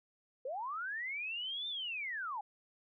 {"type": "linear two-way sweep", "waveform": "sine", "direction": "up then down", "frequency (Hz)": [483.4, 3610, 781], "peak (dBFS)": -37, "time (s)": [0.45, 2.41], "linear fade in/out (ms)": 5, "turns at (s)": 1.68, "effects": []}